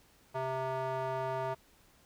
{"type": "tone with band-pass filter", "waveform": "square", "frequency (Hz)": 131.4, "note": "C3", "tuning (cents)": 8, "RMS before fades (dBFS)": -35, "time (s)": [0.34, 1.55], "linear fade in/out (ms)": 20, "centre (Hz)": 800, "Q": 2.2, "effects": ["pink hiss -64 dBFS RMS until 2.05 s"]}